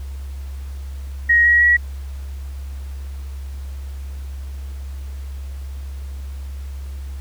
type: tone with pitch steps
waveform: sine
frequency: 1885 / 1904.7 / 1924.6 Hz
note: A#6 / A#6 / B6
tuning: +19 / +37 / -45 cents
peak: -10 dBFS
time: 1.29-1.77 s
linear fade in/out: 10 ms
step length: 160 ms
effects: added 68 Hz sine -27 dBFS peak until 7.2 s + pink hiss -48 dBFS RMS until 7.2 s